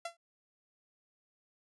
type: tone with exponential decay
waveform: sawtooth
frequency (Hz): 680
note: F5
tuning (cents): -46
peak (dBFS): -30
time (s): 0.05-0.17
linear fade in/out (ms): 5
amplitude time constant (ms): 24
effects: resampled to 24000 Hz